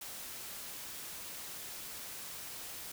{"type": "noise", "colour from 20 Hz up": "white", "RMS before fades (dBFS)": -45, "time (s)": [0.01, 2.92], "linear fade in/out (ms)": 5, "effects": []}